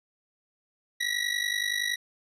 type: ring-modulated tone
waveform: 25% pulse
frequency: 1929 Hz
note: B6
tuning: 41 cents flat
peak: -20 dBFS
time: 1-1.96 s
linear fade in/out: 10 ms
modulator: 25.3 Hz
effects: low-pass 10000 Hz 12 dB/octave